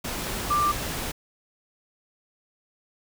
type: tone in noise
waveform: sine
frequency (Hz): 1182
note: D6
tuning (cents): +11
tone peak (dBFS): -20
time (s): 0.5-0.72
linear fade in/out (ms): 10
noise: pink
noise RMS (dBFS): -31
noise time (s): 0.04-1.12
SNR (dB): +8
effects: none